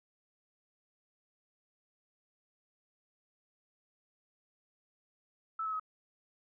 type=tone with pitch steps; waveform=sine; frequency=1313 / 1291.9 / 1271.2 Hz; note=E6 / E6 / D#6; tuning=-7 / -35 / +37 cents; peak=-33 dBFS; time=5.59-5.797 s; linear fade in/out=5 ms; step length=69 ms; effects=none